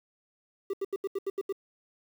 triangle tone bursts, 392 Hz, G4, in tune, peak -26 dBFS, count 8, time 0.7-1.526 s, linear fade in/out 5 ms, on 35 ms, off 78 ms, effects 9-bit

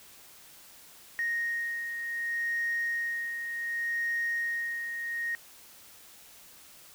sine beating tone pair, 1864.7 / 1865.37 Hz, A#6 / A#6, 0 / +1 cents, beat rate 0.67 Hz, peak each -38 / -29 dBFS, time 1.19-5.35 s, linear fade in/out 0 ms, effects tanh soft clip ceiling -23 dBFS + white hiss -53 dBFS RMS until 6.94 s

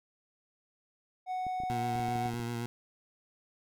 triangle tone, 740 Hz, F#5, in tune, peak -30 dBFS, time 1.26-2.32 s, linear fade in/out 50 ms
clicks, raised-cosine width 3 ms, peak -32 dBFS, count 11, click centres 1.467 / 1.602 / 1.636 / 1.702 / 1.956 / 1.998 / 2.085 / 2.157 / 2.258 / 2.339 / 2.399 s
20% pulse tone with vibrato, 118.3 Hz, A#2, 26 cents sharp, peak -29 dBFS, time 1.7-2.66 s, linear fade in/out 0 ms, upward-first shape sine, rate 7.7 Hz, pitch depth 23 cents each way
effects none

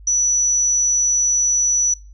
sine tone, 5920 Hz, F#8, in tune, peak -14 dBFS, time 0.07-1.94 s, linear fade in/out 5 ms, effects noise-tail reverb RT60 0.3 s tail -23 dB re dry + added 50 Hz sine -38 dBFS peak until 2.13 s

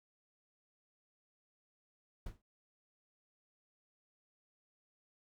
brown noise with exponential decay, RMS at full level -40 dBFS, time 2.26-2.42 s, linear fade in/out 5 ms, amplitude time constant 33 ms, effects none

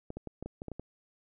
clicks, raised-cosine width 2 ms, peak -26 dBFS, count 9, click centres 0.104 / 0.17 / 0.273 / 0.426 / 0.46 / 0.619 / 0.683 / 0.717 / 0.796 s, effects none

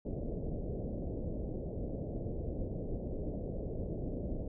pink low-pass noise, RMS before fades -38 dBFS, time 0.05-4.48 s, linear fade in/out 5 ms, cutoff 610 Hz, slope 48 dB/octave, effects none

